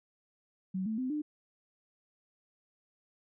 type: tone with pitch steps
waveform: sine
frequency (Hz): 188 / 219.7 / 256.8 / 300.2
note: F#3 / A3 / C4 / D4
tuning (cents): +28 / -2 / -32 / +38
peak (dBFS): -31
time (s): 0.74-1.22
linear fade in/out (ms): 10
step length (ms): 120
effects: none